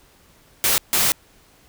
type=noise bursts at uneven times; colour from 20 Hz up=white; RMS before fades=-18 dBFS; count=2; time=0.64-0.78 / 0.93-1.12 s; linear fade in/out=0 ms; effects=pink hiss -54 dBFS RMS until 1.68 s